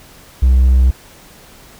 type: tone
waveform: triangle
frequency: 63.9 Hz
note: C2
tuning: 40 cents flat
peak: -4 dBFS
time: 0.42-0.91 s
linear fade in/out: 10 ms
effects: tanh soft clip ceiling -1 dBFS + pink hiss -42 dBFS RMS until 1.79 s